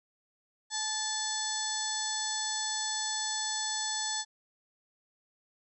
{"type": "harmonic tone with a mistuned harmonic", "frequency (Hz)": 872, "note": "A5", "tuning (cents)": -16, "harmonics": [1, 2, 4, 5, 6, 7, 8, 9], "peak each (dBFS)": [-39, -40, -39, -39, -41, -40, -45, -36], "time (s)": [0.7, 4.25], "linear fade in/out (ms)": 50, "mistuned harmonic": 1, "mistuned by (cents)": -24, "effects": []}